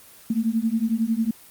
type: beating tone pair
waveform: sine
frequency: 220 / 231 Hz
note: A3 / A#3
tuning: 0 / -16 cents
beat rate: 11 Hz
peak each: -23 dBFS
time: 0.3-1.31 s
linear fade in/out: 5 ms
effects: white hiss -48 dBFS RMS until 1.5 s + Opus 24 kbps